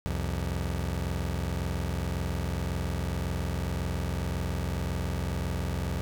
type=tone pair together; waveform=25% pulse; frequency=65.47 / 87.31 Hz; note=C2 / F2; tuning=+2 / 0 cents; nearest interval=perfect fourth; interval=498 cents; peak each=-28 dBFS; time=0.06-6.01 s; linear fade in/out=0 ms; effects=none